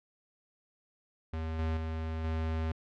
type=tone with level steps; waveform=square; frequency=80.2 Hz; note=E2; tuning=47 cents flat; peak=-34 / -30 / -34 / -31 dBFS; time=1.33-2.72 s; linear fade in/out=5 ms; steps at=1.59 / 1.77 / 2.24 s; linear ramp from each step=2 ms; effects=low-pass 3000 Hz 12 dB/octave